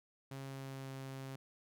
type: tone with pitch glide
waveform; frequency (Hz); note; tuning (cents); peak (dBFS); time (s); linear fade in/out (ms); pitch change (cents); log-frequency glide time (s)
sawtooth; 135.7 to 134.14; C#3 to C3; -36 to +43; -40; 0.31-1.36; 5; -21; 0.44-0.91
effects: none